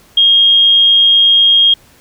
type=tone; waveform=sine; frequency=3246 Hz; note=G#7; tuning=40 cents flat; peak=-5 dBFS; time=0.17-1.74 s; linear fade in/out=5 ms; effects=pink hiss -46 dBFS RMS until 2 s